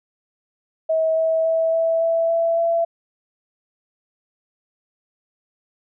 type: tone with pitch steps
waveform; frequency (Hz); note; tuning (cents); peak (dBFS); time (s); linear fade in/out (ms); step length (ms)
sine; 642 / 646.8 / 651.7 / 656.6 / 661.6 / 666.6 / 671.6; E5 / E5 / E5 / E5 / E5 / E5 / E5; -46 / -33 / -20 / -7 / +6 / +19 / +32; -16; 0.89-2.85; 10; 280
effects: none